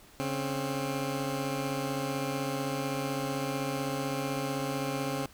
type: tone pair together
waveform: 15% pulse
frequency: 140.7 / 265.6 Hz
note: C#3 / C4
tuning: +26 / +26 cents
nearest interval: major seventh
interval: 1100 cents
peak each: -27 dBFS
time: 0.2-5.26 s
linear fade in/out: 0 ms
effects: pink hiss -56 dBFS RMS until 5.33 s